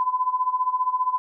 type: tone with tremolo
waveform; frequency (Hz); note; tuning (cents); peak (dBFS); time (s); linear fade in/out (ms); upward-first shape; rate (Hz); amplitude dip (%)
sine; 1010; B5; +39; -17; 0-1.18; 0; sine; 15; 80
effects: none